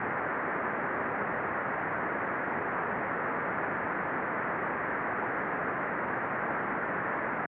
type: low-pass noise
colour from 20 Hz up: white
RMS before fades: -32 dBFS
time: 0-7.46 s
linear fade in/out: 2 ms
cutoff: 1900 Hz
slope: 48 dB/octave
effects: high-pass 150 Hz 12 dB/octave